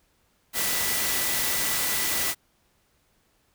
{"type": "tone in noise", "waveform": "sine", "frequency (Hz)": 1975.5, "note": "B6", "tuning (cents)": 0, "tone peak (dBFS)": -35, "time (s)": [0.53, 2.35], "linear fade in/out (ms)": 50, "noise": "white", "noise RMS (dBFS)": -26, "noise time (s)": [0.53, 2.35], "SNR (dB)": -12, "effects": ["pink hiss -67 dBFS RMS until 3.54 s"]}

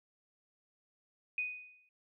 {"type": "tone with exponential decay", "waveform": "sine", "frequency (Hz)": 2489, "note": "D#7", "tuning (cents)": 0, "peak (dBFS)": -30, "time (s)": [1.38, 1.89], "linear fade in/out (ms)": 2, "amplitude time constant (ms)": 110, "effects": []}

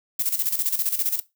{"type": "noise with tremolo", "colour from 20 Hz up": "violet", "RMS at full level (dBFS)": -22, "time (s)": [0.19, 1.2], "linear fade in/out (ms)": 5, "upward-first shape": "square", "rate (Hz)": 15, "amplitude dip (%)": 70, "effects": ["noise-tail reverb RT60 0.2 s tail -17 dB re dry"]}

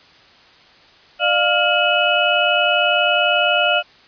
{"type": "tone cluster", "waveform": "sine", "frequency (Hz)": [602, 702, 1402, 2565, 2946], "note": ["D5", "F5", "F6", "E7", "F#7"], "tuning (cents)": [43, 9, 6, -48, -8], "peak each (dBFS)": -20, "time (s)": [1.19, 3.83], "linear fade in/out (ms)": 50, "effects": ["white hiss -48 dBFS RMS until 4.07 s", "resampled to 11025 Hz"]}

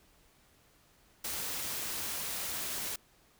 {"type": "noise", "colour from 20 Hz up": "white", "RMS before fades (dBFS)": -37, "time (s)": [1.24, 2.96], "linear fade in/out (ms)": 5, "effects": ["pink hiss -65 dBFS RMS until 3.39 s"]}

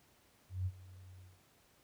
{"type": "tone with ADSR envelope", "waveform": "sine", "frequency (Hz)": 92.5, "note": "F#2", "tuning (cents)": 0, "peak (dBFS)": -31, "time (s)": [0.49, 1.41], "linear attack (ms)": 170, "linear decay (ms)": 49, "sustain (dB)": -20, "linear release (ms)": 210, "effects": ["pink hiss -68 dBFS RMS until 1.83 s", "high-pass 60 Hz 12 dB/octave"]}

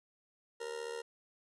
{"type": "tone with amplitude modulation", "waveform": "40% pulse", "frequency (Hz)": 466.2, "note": "A#4", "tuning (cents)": 0, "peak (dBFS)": -35, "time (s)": [0.6, 1.02], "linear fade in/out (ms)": 10, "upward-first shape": "sine", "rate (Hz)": 75.1, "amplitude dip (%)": 75, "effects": ["resampled to 24000 Hz"]}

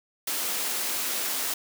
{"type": "high-pass noise", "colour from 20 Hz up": "white", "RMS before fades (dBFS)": -29, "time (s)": [0.27, 1.54], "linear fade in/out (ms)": 5, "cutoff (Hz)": 220, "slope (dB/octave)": 24, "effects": []}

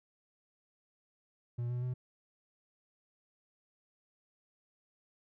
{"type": "tone with pitch steps", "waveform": "triangle", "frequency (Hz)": [120, 122.8, 125.68], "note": ["B2", "B2", "B2"], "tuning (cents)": [-49, -9, 31], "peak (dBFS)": -31, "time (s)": [1.58, 1.94], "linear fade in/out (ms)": 10, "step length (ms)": 120, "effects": []}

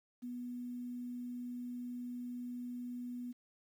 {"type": "tone with quantisation", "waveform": "sine", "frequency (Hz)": 244.9, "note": "B3", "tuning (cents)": -14, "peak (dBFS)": -40, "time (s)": [0.22, 3.33], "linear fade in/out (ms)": 20, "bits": 11, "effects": []}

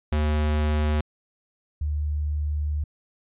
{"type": "tone pair in turn", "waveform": ["square", "sine"], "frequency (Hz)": [75.7, 74.49], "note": ["D#2", "D2"], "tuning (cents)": [-47, 25], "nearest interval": "unison", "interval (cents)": 28, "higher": "first", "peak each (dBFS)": [-21, -23], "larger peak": "first", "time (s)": [[0.12, 1.01], [1.81, 2.84]], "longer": "second", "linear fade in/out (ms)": 5, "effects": ["resampled to 8000 Hz"]}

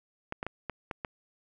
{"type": "clicks", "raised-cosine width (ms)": 0.5, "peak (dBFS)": -19, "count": 6, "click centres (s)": [0.324, 0.429, 0.466, 0.697, 0.912, 1.048], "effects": []}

